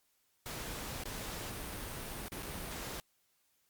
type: noise with dropouts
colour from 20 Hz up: pink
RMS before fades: -42 dBFS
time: 0.46-3 s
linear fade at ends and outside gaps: 0 ms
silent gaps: 1.036-1.056 / 2.283-2.32 / 2.424-2.429 s
effects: white hiss -75 dBFS RMS until 3.69 s + Opus 48 kbps